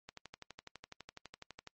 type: click train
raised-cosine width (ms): 0.2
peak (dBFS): -29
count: 20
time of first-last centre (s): 0.09-1.673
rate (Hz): 12
effects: noise-tail reverb RT60 0.1 s tail -26 dB re dry + MP3 32 kbps